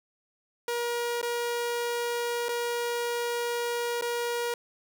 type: tone with dropouts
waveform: sawtooth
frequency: 476.3 Hz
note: A#4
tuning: 37 cents sharp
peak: -24 dBFS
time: 0.68-4.54 s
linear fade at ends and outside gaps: 2 ms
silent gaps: 1.215-1.228 / 2.485-2.49 / 4.012-4.022 s
effects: none